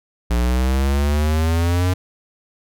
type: exponential sweep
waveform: square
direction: up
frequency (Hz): 58.27 to 92.5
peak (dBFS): -16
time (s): 0.3-1.94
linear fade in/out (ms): 10
effects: none